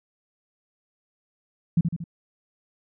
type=tone with echo; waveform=sine; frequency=167.7 Hz; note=E3; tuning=30 cents sharp; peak=-15 dBFS; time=1.77-1.81 s; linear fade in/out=5 ms; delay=77 ms; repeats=3; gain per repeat=-5 dB; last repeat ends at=2.041 s; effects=none